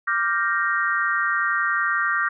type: chord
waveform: sine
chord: G minor seventh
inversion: second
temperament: equal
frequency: 1174.7 / 1396.9 / 1568 / 1864.7 Hz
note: D6 / F6 / G6 / Bb6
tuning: 0 / 0 / 0 / 0 cents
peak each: -25 dBFS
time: 0.07-2.29 s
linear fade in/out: 10 ms
effects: none